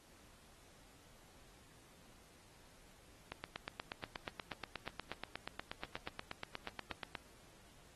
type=click train; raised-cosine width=0.3 ms; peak=-25 dBFS; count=33; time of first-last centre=3.32-7.152 s; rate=8.35 Hz; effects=pink hiss -64 dBFS RMS until 7.95 s + AAC 32 kbps